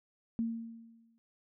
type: tone with exponential decay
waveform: sine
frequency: 228.8 Hz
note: A#3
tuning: 32 cents flat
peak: -28 dBFS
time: 0.39-1.18 s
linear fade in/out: 0 ms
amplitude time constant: 170 ms
effects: none